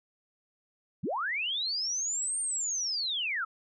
sine linear two-way sweep, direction up then down, 103.83 to 8870 to 1238 Hz, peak -29 dBFS, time 1.03-3.45 s, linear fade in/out 10 ms, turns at 2.4 s, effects none

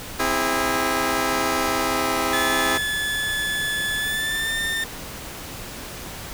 10% pulse chord, C augmented, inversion none, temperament just, 261.6 / 327 / 408.8 Hz, C4 / E4 / G#4, 0 / -14 / -27 cents, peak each -17 dBFS, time 0.19-2.78 s, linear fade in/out 10 ms
30% pulse tone with pitch glide, 1723 to 1803.4 Hz, A6 to A6, -37 to +42 cents, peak -20 dBFS, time 2.33-4.84 s, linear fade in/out 2 ms, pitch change +79 cents, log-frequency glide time 3.97-4.57 s
effects pink hiss -35 dBFS RMS until 6.33 s

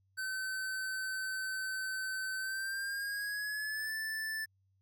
square tone with pitch glide, 1531 to 1758.7 Hz, G6 to A6, -41 to -1 cents, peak -36 dBFS, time 0.17-4.46 s, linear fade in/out 20 ms, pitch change +240 cents, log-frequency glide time 2.38-3.94 s, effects added 96 Hz sine -70 dBFS peak until 4.81 s

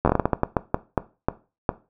slowing click train, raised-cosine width 1 ms, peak -4 dBFS, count 15, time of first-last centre 0.05-1.692 s, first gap 11 ms, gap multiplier 1.32, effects noise-tail reverb RT60 0.3 s tail -17 dB re dry

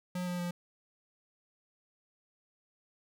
square tone with pitch steps, 180 / 177.73 / 175.48 Hz, F#3 / F3 / F3, -47 / +31 / +9 cents, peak -34 dBFS, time 0.15-0.51 s, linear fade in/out 5 ms, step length 120 ms, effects none

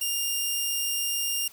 10% pulse tone, 2807 Hz, F7, 8 cents sharp, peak -17 dBFS, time 0.01-1.48 s, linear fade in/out 5 ms, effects white hiss -52 dBFS RMS until 1.52 s

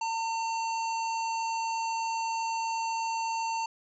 harmonic tone with a mistuned harmonic, 907 Hz, A#5, 48 cents flat, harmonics 1 / 3 / 5 / 7 / 8, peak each -29 / -39 / -43 / -46 / -47 dBFS, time 0.01-3.66 s, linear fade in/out 5 ms, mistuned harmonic 7, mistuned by -28 cents, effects none

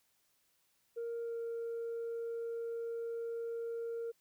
sine tone with pitch glide, 466.2 to 463.2 Hz, A#4 to A#4, 0 to -11 cents, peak -35 dBFS, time 0.96-4.12 s, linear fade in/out 20 ms, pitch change -11 cents, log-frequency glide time 1.23-1.34 s, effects tanh soft clip ceiling -35 dBFS + white hiss -75 dBFS RMS until 4.2 s

